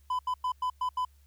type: tone bursts at uneven times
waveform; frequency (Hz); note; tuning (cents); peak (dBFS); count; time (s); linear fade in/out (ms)
triangle; 1005; B5; +30; -25; 6; 0.1-0.19 / 0.27-0.34 / 0.44-0.52 / 0.62-0.7 / 0.81-0.89 / 0.97-1.05; 5
effects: added 70 Hz sine -57 dBFS peak until 1.26 s + white hiss -70 dBFS RMS until 1.26 s